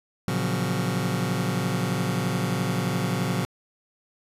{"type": "chord", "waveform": "sawtooth", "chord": "Gb major seventh", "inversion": "first", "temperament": "just", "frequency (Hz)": [115.62, 138.75, 173.43, 185], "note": ["Bb2", "Db3", "F3", "Gb3"], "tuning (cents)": [-14, 2, -12, 0], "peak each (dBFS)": -25, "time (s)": [0.28, 3.45], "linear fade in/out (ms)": 0, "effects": ["resampled to 32000 Hz"]}